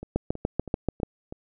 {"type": "two click trains", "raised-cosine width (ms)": 2, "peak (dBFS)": [-10, -23], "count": [7, 5], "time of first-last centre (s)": [[0.16, 1.032], [0.03, 1.324]], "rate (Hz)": [6.88, 3.09], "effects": []}